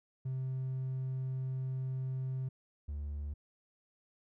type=tone pair in turn; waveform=triangle; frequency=130.81 / 72.95 Hz; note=C3 / D2; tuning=0 / -11 cents; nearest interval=minor seventh; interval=1011 cents; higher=first; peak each=-31 / -34 dBFS; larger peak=first; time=0.25-2.49 / 2.88-3.34 s; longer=first; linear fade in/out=10 ms; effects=tanh soft clip ceiling -29 dBFS

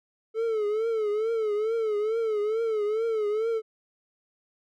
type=tone with vibrato; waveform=triangle; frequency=436.1 Hz; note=A4; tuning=15 cents flat; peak=-22 dBFS; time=0.34-3.62 s; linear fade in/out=50 ms; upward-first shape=triangle; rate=2.3 Hz; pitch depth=110 cents each way; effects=none

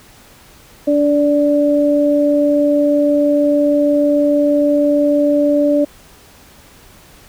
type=tone pair together; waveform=sine; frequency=289.7 / 584 Hz; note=D4 / D5; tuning=-24 / -10 cents; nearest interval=octave; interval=1214 cents; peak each=-13 dBFS; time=0.87-5.85 s; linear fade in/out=10 ms; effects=pink hiss -44 dBFS RMS until 7.28 s

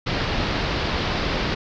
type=low-pass noise; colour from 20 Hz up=pink; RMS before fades=-24 dBFS; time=0.06-1.55 s; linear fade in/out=10 ms; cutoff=5000 Hz; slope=48 dB/octave; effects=none

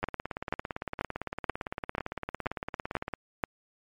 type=two click trains; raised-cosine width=0.5 ms; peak=-18 / -12 dBFS; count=56 / 8; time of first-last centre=0.03-3.137 / 0.04-3.438 s; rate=17.7 / 2.06 Hz; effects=MP3 64 kbps

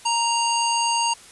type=harmonic tone with a mistuned harmonic; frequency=932 Hz; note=A#5; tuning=1 cent flat; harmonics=1 / 3 / 5 / 7 / 9; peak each=-21 / -26 / -28 / -29 / -31 dBFS; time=0.05-1.14 s; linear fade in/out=10 ms; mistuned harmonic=9; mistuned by=+20 cents; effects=white hiss -46 dBFS RMS until 1.31 s + resampled to 24000 Hz

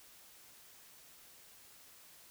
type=silence; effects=white hiss -59 dBFS RMS until 2.3 s

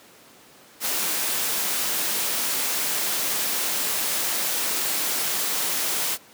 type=noise; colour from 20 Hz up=white; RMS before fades=-25 dBFS; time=0.8-6.18 s; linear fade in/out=50 ms; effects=pink hiss -50 dBFS RMS until 6.33 s + high-pass 200 Hz 12 dB/octave

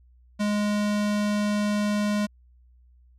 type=tone; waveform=square; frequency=207.7 Hz; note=G#3; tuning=in tune; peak=-23 dBFS; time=0.39-2.27 s; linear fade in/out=20 ms; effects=added 61 Hz sine -53 dBFS peak until 3.18 s + low-pass 9000 Hz 12 dB/octave

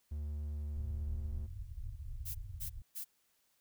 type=tone with pitch glide; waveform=triangle; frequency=74.3 to 73.83 Hz; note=D2 to D2; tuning=+21 to +10 cents; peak=-35 dBFS; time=0.11-1.47 s; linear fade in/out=10 ms; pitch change=-11 cents; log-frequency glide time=0.42-0.78 s
type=low-pass noise; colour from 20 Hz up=pink; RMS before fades=-44 dBFS; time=0.76-2.82 s; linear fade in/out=5 ms; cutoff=120 Hz; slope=96 dB/octave
type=noise bursts; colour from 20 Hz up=violet; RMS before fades=-42 dBFS; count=3; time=2.25-3.047 s; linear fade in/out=20 ms; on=99 ms; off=250 ms
effects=white hiss -75 dBFS RMS until 3.6 s

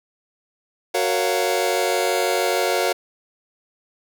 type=chord; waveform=sawtooth; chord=Gb major seventh; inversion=none; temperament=just; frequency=370 / 462.5 / 555 / 693.7 Hz; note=Gb4 / Bb4 / Db5 / F5; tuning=0 / -14 / +2 / -12 cents; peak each=-20 dBFS; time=0.94-2.93 s; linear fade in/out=10 ms; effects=none

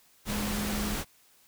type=tone in noise; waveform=sine; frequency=207.7 Hz; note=G#3; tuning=in tune; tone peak=-32 dBFS; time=0.26-0.97 s; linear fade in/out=50 ms; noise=pink; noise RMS=-33 dBFS; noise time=0.25-1.05 s; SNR=-2 dB; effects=white hiss -62 dBFS RMS until 1.47 s

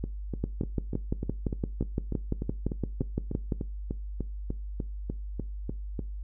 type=two click trains; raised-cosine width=3 ms; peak=-19 / -15 dBFS; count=21 / 19; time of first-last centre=0.04-5.992 / 0.44-3.522 s; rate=3.36 / 5.84 Hz; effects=noise-tail reverb RT60 0.3 s tail -20 dB re dry + added 50 Hz sine -34 dBFS peak until 6.23 s

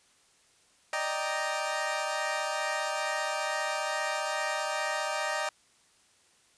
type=chord; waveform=20% pulse; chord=Eb major seventh; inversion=third; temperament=equal; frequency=587.3 / 622.3 / 784 / 932.3 Hz; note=D5 / Eb5 / G5 / Bb5; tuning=0 / 0 / 0 / 0 cents; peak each=-32 / -29 / -30 / -31 dBFS; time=0.93-5.49 s; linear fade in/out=2 ms; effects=white hiss -64 dBFS RMS until 6.57 s + resampled to 22050 Hz

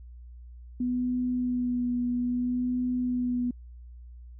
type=tone with vibrato; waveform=sine; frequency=246.9 Hz; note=B3; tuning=in tune; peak=-25 dBFS; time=0.8-3.51 s; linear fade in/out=5 ms; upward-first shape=sine; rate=0.61 Hz; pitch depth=19 cents each way; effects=added 60 Hz sine -43 dBFS peak until 4.39 s

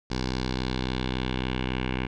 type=tone with low-pass filter sweep; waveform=10% pulse; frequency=63.6 Hz; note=C2; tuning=48 cents flat; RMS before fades=-29 dBFS; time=0.1-2.07 s; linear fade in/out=10 ms; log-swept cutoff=5000 to 2600 Hz; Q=2.8; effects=none

